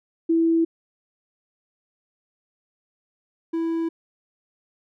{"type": "tone pair in turn", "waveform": ["sine", "triangle"], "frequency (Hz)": [329.6, 329.6], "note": ["E4", "E4"], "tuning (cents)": [0, 0], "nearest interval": "unison", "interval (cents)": 0, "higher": "neither", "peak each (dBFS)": [-16, -20], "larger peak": "first", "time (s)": [[0.29, 0.65], [3.53, 3.89]], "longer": "neither", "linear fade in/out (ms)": 10, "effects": []}